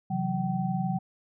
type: tone cluster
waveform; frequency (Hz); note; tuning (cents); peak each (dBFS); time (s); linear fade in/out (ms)
sine; 132.7 / 165.1 / 185 / 766; C3 / E3 / F#3 / G5; +25 / +3 / 0 / -40; -33 / -32 / -29 / -33; 0.1-0.99; 10
effects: none